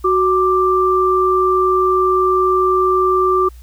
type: tone pair together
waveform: sine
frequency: 371.4 / 1179 Hz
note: F#4 / D6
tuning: +7 / +6 cents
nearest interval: octave + minor sixth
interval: 1999 cents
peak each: -14 dBFS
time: 0.04-3.49 s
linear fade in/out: 10 ms
effects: added 60 Hz sine -35 dBFS peak until 3.62 s + white hiss -52 dBFS RMS until 3.62 s